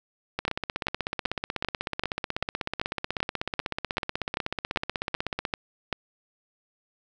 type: two click trains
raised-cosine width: 0.3 ms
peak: -12 / -10 dBFS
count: 83 / 15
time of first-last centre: 0.39-5.452 / 0.48-5.927 s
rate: 16.2 / 2.57 Hz
effects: none